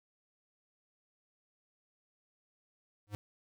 square tone with exponential growth, 103.83 Hz, G#2, in tune, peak -34 dBFS, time 3.07-3.15 s, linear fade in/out 0 ms, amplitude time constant 16 ms, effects none

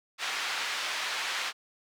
pink band-pass noise, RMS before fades -33 dBFS, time 0.18-1.53 s, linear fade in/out 50 ms, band 1300 to 4500 Hz, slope 12 dB/octave, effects none

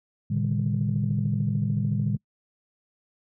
sine tone cluster, 113.1 / 140.2 / 153.7 / 200.8 Hz, A2 / C#3 / D#3 / G3, +48 / +20 / -21 / +42 cents, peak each -26 / -29 / -28 / -28 dBFS, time 0.3-2.17 s, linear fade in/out 10 ms, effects noise-tail reverb RT60 0.1 s tail -25 dB re dry + tanh soft clip ceiling -14 dBFS

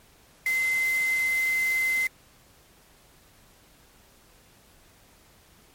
sine tone in noise, 2063 Hz, C7, 25 cents flat, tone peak -22 dBFS, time 0.46-2.07 s, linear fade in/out 2 ms, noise white, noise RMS -38 dBFS, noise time 0.46-2.07 s, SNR +13 dB, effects pink hiss -57 dBFS RMS until 5.74 s + MP3 64 kbps

